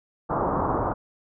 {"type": "low-pass noise", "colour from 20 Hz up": "white", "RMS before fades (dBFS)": -25, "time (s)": [0.29, 0.94], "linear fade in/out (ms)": 20, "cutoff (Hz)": 1200, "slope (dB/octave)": 48, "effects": []}